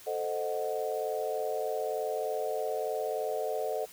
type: chord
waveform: sine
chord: A diminished seventh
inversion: none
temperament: equal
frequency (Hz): 440 / 523.3 / 622.3 / 740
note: A4 / C5 / Eb5 / Gb5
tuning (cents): 0 / 0 / 0 / 0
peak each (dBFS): -34 / -36 / -35 / -37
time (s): 0.06-3.86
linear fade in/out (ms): 20
effects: white hiss -52 dBFS RMS until 3.92 s